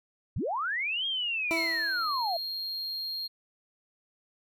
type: linear two-way sweep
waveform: sine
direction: up then down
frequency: 53.9 to 3267 to 641 Hz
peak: -28 dBFS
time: 0.36-2.37 s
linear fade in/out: 5 ms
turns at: 1.06 s
type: tone with exponential decay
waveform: 20% pulse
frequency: 330 Hz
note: E4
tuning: 2 cents sharp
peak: -22 dBFS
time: 1.51-2.25 s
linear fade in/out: 0 ms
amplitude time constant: 160 ms
type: tone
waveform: triangle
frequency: 4233 Hz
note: C8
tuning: 19 cents sharp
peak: -31 dBFS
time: 1.56-3.28 s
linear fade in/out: 20 ms
effects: none